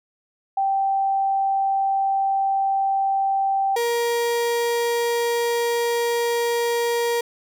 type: tone pair in turn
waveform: sine / 35% pulse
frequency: 781 / 471.3 Hz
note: G5 / A#4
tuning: -7 / +19 cents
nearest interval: major sixth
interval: 874 cents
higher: first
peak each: -18 dBFS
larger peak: neither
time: 0.57-3.76 / 3.76-7.21 s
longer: second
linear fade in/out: 5 ms
effects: none